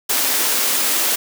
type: high-pass noise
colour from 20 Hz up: white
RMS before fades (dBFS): -18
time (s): 0.09-1.16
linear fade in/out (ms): 10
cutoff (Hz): 230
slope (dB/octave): 48
effects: none